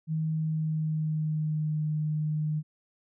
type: tone with pitch glide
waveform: sine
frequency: 158 to 153.15 Hz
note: D#3 to D#3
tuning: +27 to -27 cents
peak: -26 dBFS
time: 0.07-2.63 s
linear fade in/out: 50 ms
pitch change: -54 cents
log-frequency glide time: 0.29-1.83 s
effects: none